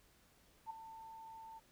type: tone with ADSR envelope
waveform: sine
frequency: 894 Hz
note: A5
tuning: 27 cents sharp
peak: -39 dBFS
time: 0.66-1.6 s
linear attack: 43 ms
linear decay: 6 ms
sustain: -11 dB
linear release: 24 ms
effects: pink hiss -69 dBFS RMS until 1.71 s